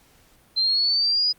sine linear sweep, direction up, 4093 to 4978 Hz, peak -18 dBFS, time 0.56-1.33 s, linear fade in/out 20 ms, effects pink hiss -57 dBFS RMS until 1.38 s + Opus 48 kbps

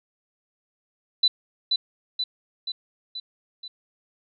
sine tone with echo, 3990 Hz, B7, 17 cents sharp, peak -15 dBFS, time 1.23-1.28 s, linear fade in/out 5 ms, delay 480 ms, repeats 5, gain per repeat -4 dB, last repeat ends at 3.68 s, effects none

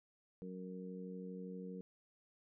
harmonic tone, 92.5 Hz, F#2, in tune, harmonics 2 / 3 / 4 / 5, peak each -46 / -54 / -57 / -50 dBFS, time 0.42-1.81 s, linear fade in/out 0 ms, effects none

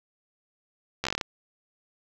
slowing click train, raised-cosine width 0.2 ms, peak -10 dBFS, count 9, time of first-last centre 1.04-1.212 s, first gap 13 ms, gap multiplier 1.14, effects low-pass 7000 Hz 12 dB/octave + 7-bit

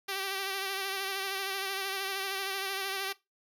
5% pulse tone with vibrato, 388.5 Hz, G4, 16 cents flat, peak -21 dBFS, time 0.08-3.13 s, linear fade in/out 10 ms, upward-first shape sine, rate 13 Hz, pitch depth 36 cents each way, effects noise-tail reverb RT60 0.2 s tail -19 dB re dry

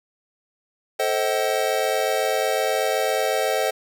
square chord, A diminished seventh, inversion none, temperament just, 440 / 528 / 633.6 / 760.3 Hz, A4 / C5 / Eb5 / Gb5, 0 / +16 / +31 / +47 cents, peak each -27 / -26 / -26 / -27 dBFS, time 0.99-3.71 s, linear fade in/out 10 ms, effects none

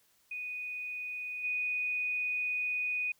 sine tone with level steps, 2481 Hz, D#7, 6 cents flat, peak -36 / -30 dBFS, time 0.31-3.12 s, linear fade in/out 5 ms, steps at 1.43 s, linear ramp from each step 20 ms, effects white hiss -69 dBFS RMS until 3.19 s

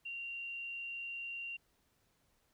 sine tone with frequency modulation, 2765 Hz, F7, 18 cents flat, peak -40 dBFS, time 0.05-1.57 s, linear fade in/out 10 ms, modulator 46.8 Hz, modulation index 0.37, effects pink hiss -75 dBFS RMS until 2.53 s

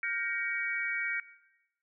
sine chord, G half-diminished seventh, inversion third, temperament just, 1411.2 / 1568 / 1881.6 / 2258 Hz, F6 / G6 / Bb6 / Db7, +18 / 0 / +16 / +31 cents, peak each -39 / -38 / -37 / -33 dBFS, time 0.03-1.2 s, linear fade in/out 2 ms, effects noise-tail reverb RT60 1.0 s tail -18 dB re dry

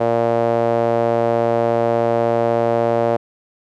sawtooth tone with band-pass filter, 116.54 Hz, A#2, in tune, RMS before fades -17 dBFS, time 0-3.17 s, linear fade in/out 10 ms, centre 590 Hz, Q 3, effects none

